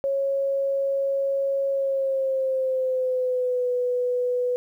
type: tone with pitch glide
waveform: sine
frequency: 549 to 494.8 Hz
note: C#5 to B4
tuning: -17 to +3 cents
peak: -21 dBFS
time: 0.04-4.56 s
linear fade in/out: 0 ms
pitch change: -180 cents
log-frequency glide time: 1.7-3.7 s
effects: 10-bit